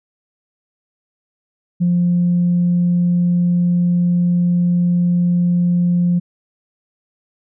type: tone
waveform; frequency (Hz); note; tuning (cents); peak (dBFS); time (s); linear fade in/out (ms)
sine; 175.5; F3; +9; -11; 1.8-6.2; 20
effects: tanh soft clip ceiling -8 dBFS